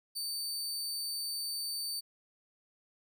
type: tone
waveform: sawtooth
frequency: 4575 Hz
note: D8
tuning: 46 cents flat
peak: -32 dBFS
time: 0.15-2.01 s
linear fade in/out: 20 ms
effects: none